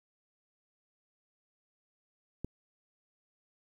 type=click; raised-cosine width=3 ms; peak=-23 dBFS; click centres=2.446 s; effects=10-bit